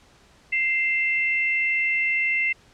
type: tone pair together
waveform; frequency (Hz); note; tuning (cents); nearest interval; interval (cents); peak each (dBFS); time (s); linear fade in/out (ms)
sine; 2093 / 2680; C7 / E7; 0 / +28; major third; 428; -21 / -26; 0.52-2.53; 10
effects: pink hiss -55 dBFS RMS until 2.73 s + low-pass 7000 Hz 12 dB/octave